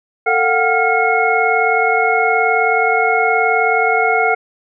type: tone cluster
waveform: sine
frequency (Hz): 446.6 / 717 / 756 / 1398 / 2175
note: A4 / F5 / F#5 / F6 / C#7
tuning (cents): +26 / +45 / +37 / +1 / -33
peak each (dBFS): -18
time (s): 0.26-4.35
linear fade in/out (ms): 10
effects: none